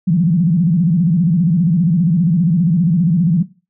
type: tone with vibrato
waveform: sine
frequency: 170.3 Hz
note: F3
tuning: 43 cents flat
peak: -10 dBFS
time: 0.07-3.43 s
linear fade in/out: 10 ms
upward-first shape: square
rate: 15 Hz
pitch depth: 150 cents each way
effects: noise-tail reverb RT60 0.3 s tail -17 dB re dry